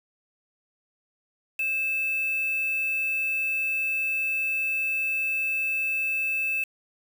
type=tone with quantisation; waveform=sine; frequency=2625 Hz; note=E7; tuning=8 cents flat; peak=-24 dBFS; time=1.59-6.64 s; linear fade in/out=5 ms; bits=6; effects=none